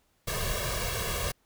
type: noise with comb filter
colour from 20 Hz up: pink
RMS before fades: -31 dBFS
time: 0.27-1.32 s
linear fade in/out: 10 ms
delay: 1.8 ms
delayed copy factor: +1
effects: pink hiss -70 dBFS RMS until 1.45 s